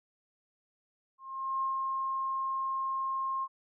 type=tone with ADSR envelope; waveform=sine; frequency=1067 Hz; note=C6; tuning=34 cents sharp; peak=-28 dBFS; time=1.18-3.48 s; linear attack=440 ms; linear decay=130 ms; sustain=-2 dB; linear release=49 ms; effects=none